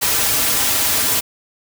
white noise with comb filter, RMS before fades -17 dBFS, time 0.01-1.21 s, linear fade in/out 20 ms, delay 5.5 ms, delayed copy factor -0.65, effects none

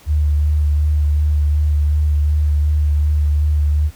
sine tone with vibrato, 74.6 Hz, D2, 28 cents sharp, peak -12 dBFS, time 0.06-3.91 s, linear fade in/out 50 ms, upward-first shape sine, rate 2.7 Hz, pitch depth 20 cents each way, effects pink hiss -46 dBFS RMS until 3.95 s

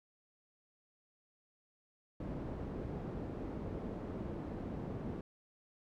white low-pass noise, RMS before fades -42 dBFS, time 2.2-5.21 s, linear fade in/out 2 ms, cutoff 340 Hz, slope 12 dB/octave, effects none

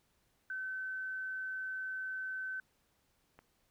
sine tone, 1528 Hz, G6, 45 cents flat, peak -37 dBFS, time 0.5-2.6 s, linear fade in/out 2 ms
click, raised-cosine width 0.5 ms, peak -39 dBFS, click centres 3.39 s
effects pink hiss -75 dBFS RMS until 3.7 s

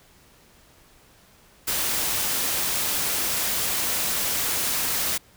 white noise, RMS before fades -25 dBFS, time 1.67-5.18 s, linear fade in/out 10 ms, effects pink hiss -55 dBFS RMS until 5.36 s

